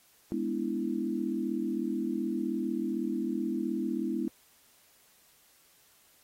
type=chord; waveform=sine; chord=E dominant seventh; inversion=first; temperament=equal; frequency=207.7 / 246.9 / 293.7 / 329.6 Hz; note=G#3 / B3 / D4 / E4; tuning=0 / 0 / 0 / 0 cents; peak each=-35 / -34 / -37 / -33 dBFS; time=0.32-4.28 s; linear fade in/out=0 ms; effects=white hiss -63 dBFS RMS until 6.23 s + AAC 48 kbps